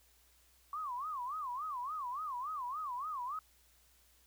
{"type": "tone with vibrato", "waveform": "sine", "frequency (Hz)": 1108.7, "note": "C#6", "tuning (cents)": 0, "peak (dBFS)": -37, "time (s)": [0.73, 3.39], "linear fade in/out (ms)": 2, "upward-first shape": "sine", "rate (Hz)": 3.5, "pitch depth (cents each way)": 240, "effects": ["added 60 Hz sine -70 dBFS peak until 4.26 s", "white hiss -68 dBFS RMS until 4.26 s"]}